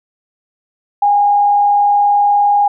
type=tone with frequency modulation; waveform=sine; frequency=817 Hz; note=G#5; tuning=29 cents flat; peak=-8 dBFS; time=1.02-2.68 s; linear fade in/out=5 ms; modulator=39.7 Hz; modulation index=0.29; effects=none